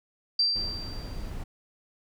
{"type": "tone with exponential decay", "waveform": "sine", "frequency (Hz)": 4699, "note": "D8", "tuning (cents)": 0, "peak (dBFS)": -19, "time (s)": [0.39, 1.31], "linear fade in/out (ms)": 5, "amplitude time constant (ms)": 200}
{"type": "noise", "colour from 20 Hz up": "brown", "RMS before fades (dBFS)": -36, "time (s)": [0.55, 1.44], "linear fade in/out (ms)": 10}
{"effects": []}